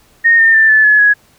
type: tone with pitch steps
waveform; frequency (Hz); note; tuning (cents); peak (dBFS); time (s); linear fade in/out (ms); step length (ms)
sine; 1850 / 1813 / 1776.7 / 1741.1 / 1706.3 / 1672.1; A#6 / A#6 / A6 / A6 / G#6 / G#6; -14 / -49 / +16 / -19 / +46 / +11; -5; 0.24-1.14; 20; 150
effects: pink hiss -50 dBFS RMS until 1.38 s